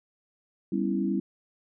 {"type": "chord", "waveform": "sine", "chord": "C# half-diminished seventh", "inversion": "second", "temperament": "equal", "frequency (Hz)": [196, 246.9, 277.2, 329.6], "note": ["G3", "B3", "C#4", "E4"], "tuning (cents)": [0, 0, 0, 0], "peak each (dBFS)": [-28, -33, -31, -30], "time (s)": [0.72, 1.2], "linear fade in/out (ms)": 5, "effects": []}